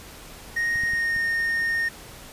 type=tone with pitch glide; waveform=triangle; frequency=1864.7 to 1840.1 Hz; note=A#6 to A#6; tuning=0 to -23 cents; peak=-20 dBFS; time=0.56-1.89 s; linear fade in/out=10 ms; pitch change=-23 cents; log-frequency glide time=0.85-1.19 s
type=clicks; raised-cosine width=5 ms; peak=-26 dBFS; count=4; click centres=0.758 / 0.836 / 0.935 / 1.164 s
effects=pink hiss -43 dBFS RMS until 2.32 s + resampled to 32000 Hz